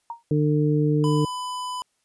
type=tone with exponential decay; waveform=sine; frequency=932.3 Hz; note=A#5; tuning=in tune; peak=-26 dBFS; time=0.1-0.23 s; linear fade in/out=2 ms; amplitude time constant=28 ms
type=harmonic tone; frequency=150 Hz; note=D3; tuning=37 cents sharp; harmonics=1 / 2 / 3; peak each=-20 / -23 / -25 dBFS; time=0.31-1.25 s; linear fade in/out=2 ms
type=tone; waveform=square; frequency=1000 Hz; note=B5; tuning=21 cents sharp; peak=-29 dBFS; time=1.04-1.82 s; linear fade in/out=0 ms
effects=white hiss -71 dBFS RMS until 2.04 s + resampled to 24000 Hz

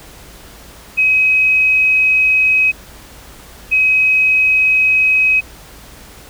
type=tone pair in turn; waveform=sine; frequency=2537 / 2537 Hz; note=D#7 / D#7; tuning=+33 / +33 cents; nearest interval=unison; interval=0 cents; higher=neither; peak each=-9 dBFS; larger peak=neither; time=0.97-2.72 / 3.71-5.41 s; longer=first; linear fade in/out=20 ms; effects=added 54 Hz sine -42 dBFS peak until 6.29 s + pink hiss -39 dBFS RMS until 6.29 s

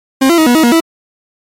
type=tone with pitch steps; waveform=40% pulse; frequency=266.4 / 339.5 / 316.4 / 242.5 / 318.3 / 237.9 / 328.3 Hz; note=C4 / F4 / D#4 / B3 / D#4 / A#3 / E4; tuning=+31 / -49 / +29 / -31 / +39 / +35 / -7 cents; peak=-5 dBFS; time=0.21-0.805 s; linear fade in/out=10 ms; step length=85 ms; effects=MP3 64 kbps

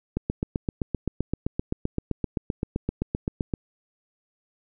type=click train; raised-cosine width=3 ms; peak=-12 dBFS; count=27; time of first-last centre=0.17-3.538 s; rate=7.72 Hz; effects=none

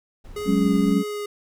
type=noise; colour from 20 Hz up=brown; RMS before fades=-41 dBFS; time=0.24-0.93 s; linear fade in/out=10 ms
type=tone with vibrato; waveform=square; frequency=415.3 Hz; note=G#4; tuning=in tune; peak=-28 dBFS; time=0.36-1.26 s; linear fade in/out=5 ms; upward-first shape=triangle; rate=1.9 Hz; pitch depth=17 cents each way
type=chord; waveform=sine; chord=F# suspended second; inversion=none; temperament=just; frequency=185 / 208.1 / 277.5 Hz; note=F#3 / G#3 / C#4; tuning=0 / +4 / +2 cents; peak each=-21 dBFS; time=0.45-1.04 s; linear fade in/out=50 ms
effects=none

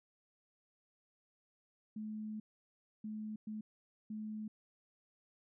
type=tone bursts at uneven times; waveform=sine; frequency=215 Hz; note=A3; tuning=40 cents flat; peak=-40 dBFS; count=4; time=1.96-2.4 / 3.04-3.36 / 3.47-3.61 / 4.1-4.48 s; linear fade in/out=5 ms; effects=none

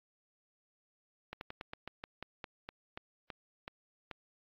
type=slowing click train; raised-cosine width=0.3 ms; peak=-25 dBFS; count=14; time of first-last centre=1.33-4.113 s; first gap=81 ms; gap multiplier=1.15; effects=low-pass 4000 Hz 12 dB/octave + AAC 32 kbps

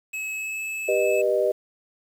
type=tone with pitch glide; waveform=square; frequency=2577 to 2605 Hz; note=E7 to E7; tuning=-40 to -21 cents; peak=-29 dBFS; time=0.13-1.22 s; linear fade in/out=10 ms; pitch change=+19 cents; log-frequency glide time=0.34-0.62 s
type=chord; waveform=sine; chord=G augmented; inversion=none; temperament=just; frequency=392 / 490 / 612.5 Hz; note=G4 / B4 / D#5; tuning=0 / -14 / -27 cents; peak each=-24 / -24 / -22 dBFS; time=0.88-1.52 s; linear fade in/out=10 ms
effects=low-pass 12000 Hz 12 dB/octave + 8-bit

